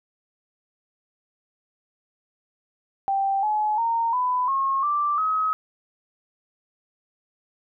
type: tone with pitch steps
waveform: sine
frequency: 784 / 850 / 921.6 / 999.3 / 1083.4 / 1174.7 / 1273.6 Hz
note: G5 / G#5 / A#5 / B5 / C#6 / D6 / D#6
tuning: 0 / +40 / -20 / +20 / -40 / 0 / +40 cents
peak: -20 dBFS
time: 3.08-5.53 s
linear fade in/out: 0 ms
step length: 350 ms
effects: none